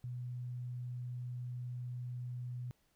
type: tone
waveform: sine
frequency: 123.47 Hz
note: B2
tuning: in tune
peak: -39 dBFS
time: 0.04-2.71 s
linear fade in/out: 0 ms
effects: pink hiss -75 dBFS RMS until 2.95 s